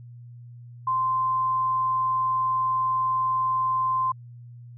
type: tone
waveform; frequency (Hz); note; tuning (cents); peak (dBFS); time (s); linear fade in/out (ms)
sine; 1040; C6; -11; -21; 0.87-4.12; 5
effects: added 120 Hz sine -41 dBFS peak until 4.77 s